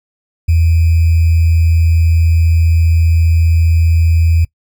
sine tone with sample-and-hold, 82.41 Hz, E2, in tune, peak -7 dBFS, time 0.48-4.45 s, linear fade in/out 10 ms, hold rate 2450 Hz, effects noise-tail reverb RT60 0.1 s tail -23 dB re dry

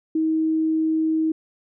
sine tone, 317.7 Hz, D#4, 36 cents sharp, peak -18 dBFS, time 0.15-1.32 s, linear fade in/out 5 ms, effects none

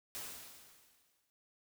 white noise with exponential decay, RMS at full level -42 dBFS, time 0.15-1.3 s, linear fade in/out 0 ms, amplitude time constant 250 ms, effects none

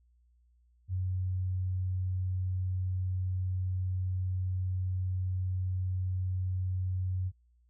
sine tone, 92.5 Hz, F#2, in tune, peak -29 dBFS, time 0.88-7.32 s, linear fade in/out 50 ms, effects added 60 Hz sine -63 dBFS peak until 7.69 s

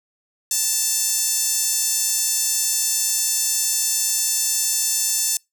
sawtooth tone with high-pass filter, 889 Hz, A5, 18 cents sharp, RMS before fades -21 dBFS, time 0.51-5.37 s, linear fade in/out 2 ms, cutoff 6900 Hz, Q 2.2, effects noise-tail reverb RT60 0.2 s tail -26 dB re dry

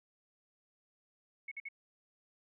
sine tone bursts, 2200 Hz, C#7, 14 cents flat, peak -40 dBFS, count 3, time 1.48-1.687 s, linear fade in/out 5 ms, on 35 ms, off 51 ms, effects none

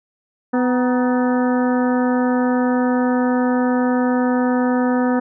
harmonic tone with a mistuned harmonic, 250.2 Hz, B3, 23 cents sharp, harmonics 1 / 2 / 3 / 4 / 5 / 6 / 7, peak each -16 / -22 / -26 / -28 / -30 / -32 / -33 dBFS, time 0.53-5.2 s, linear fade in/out 10 ms, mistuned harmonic 4, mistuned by -90 cents, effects none

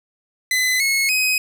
sawtooth tone with pitch steps, 2019 / 2181 / 2521 Hz, B6 / C#7 / D#7, +38 / -29 / +22 cents, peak -13 dBFS, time 0.51-1.38 s, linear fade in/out 2 ms, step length 290 ms, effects none

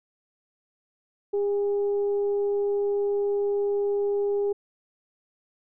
sine tone with frequency modulation, 405.6 Hz, G#4, 41 cents flat, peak -22 dBFS, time 1.33-4.53 s, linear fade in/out 10 ms, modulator 409 Hz, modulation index 0.23, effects none

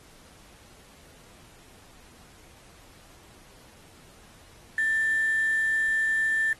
sine tone with quantisation, 1776 Hz, A6, 16 cents sharp, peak -22 dBFS, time 4.78-6.53 s, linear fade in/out 2 ms, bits 7, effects pink hiss -54 dBFS RMS until 6.59 s + AAC 32 kbps

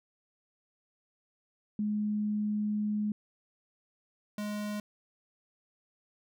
sine / square tone pair in turn, 210.1 / 208.6 Hz, G#3 / G#3, +20 / +8 cents, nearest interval unison, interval 12 cents, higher first, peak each -28 / -34 dBFS, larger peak first, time 1.79-3.12 / 4.38-4.8 s, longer first, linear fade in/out 2 ms, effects none

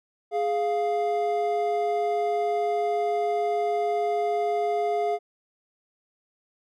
triangle tone pair together, 416.4 / 698.5 Hz, G#4 / F5, +5 / 0 cents, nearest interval major sixth, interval 895 cents, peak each -24 / -23 dBFS, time 0.31-5.19 s, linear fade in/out 50 ms, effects none

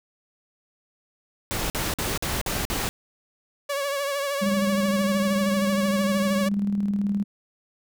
pink noise bursts, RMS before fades -27 dBFS, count 6, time 1.51-2.89 s, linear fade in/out 0 ms, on 190 ms, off 48 ms
sawtooth tone with vibrato, 562 Hz, C#5, 24 cents sharp, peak -21 dBFS, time 3.69-6.49 s, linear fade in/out 10 ms, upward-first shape triangle, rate 13 Hz, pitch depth 55 cents each way
sine tone with tremolo, 201.6 Hz, G3, 49 cents sharp, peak -20 dBFS, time 4.41-7.24 s, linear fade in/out 20 ms, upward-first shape square, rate 19 Hz, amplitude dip 35%
effects none

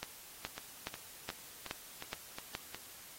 two click trains, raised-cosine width 0.2 ms, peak -20 / -24 dBFS, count 7 / 7, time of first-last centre 0.03-2.551 / 0.58-2.746 s, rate 2.38 / 2.77 Hz, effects white hiss -53 dBFS RMS until 3.18 s + AAC 48 kbps

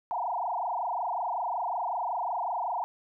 sine tone with frequency modulation, 830.6 Hz, G#5, in tune, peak -28 dBFS, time 0.11-2.84 s, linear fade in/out 0 ms, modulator 25.4 Hz, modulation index 5.6, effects none

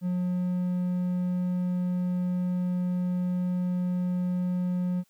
triangle tone, 179.9 Hz, F#3, 48 cents flat, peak -23 dBFS, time 0.01-5.04 s, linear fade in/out 50 ms, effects white hiss -68 dBFS RMS until 5.09 s

